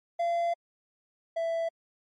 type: tone pair in turn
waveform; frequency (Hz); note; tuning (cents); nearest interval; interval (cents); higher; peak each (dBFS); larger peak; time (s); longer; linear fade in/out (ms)
triangle; 684 / 663; F5 / E5; -36 / +10; minor second; 54; first; -23 / -25; first; 0.19-0.54 / 1.36-1.69; first; 10
effects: MP3 48 kbps